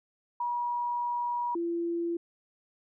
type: tone pair in turn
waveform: sine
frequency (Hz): 962 / 340.1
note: B5 / F4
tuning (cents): -46 / -46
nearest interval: octave + tritone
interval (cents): 1800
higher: first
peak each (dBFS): -28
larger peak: neither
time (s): 0.4-1.55 / 1.55-2.17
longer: first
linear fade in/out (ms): 5
effects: none